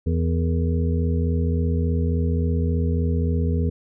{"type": "harmonic tone with a mistuned harmonic", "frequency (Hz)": 83.5, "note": "E2", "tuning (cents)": 23, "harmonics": [1, 2, 3, 5, 6], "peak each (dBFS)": [-20, -26, -28, -32, -33], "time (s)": [0.06, 3.7], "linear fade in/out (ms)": 10, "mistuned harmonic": 6, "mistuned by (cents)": -100, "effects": []}